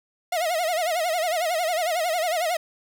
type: tone with vibrato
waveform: 45% pulse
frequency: 674 Hz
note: E5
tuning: 38 cents sharp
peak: -22 dBFS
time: 0.32-2.57 s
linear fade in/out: 5 ms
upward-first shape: sine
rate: 11 Hz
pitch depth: 140 cents each way
effects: none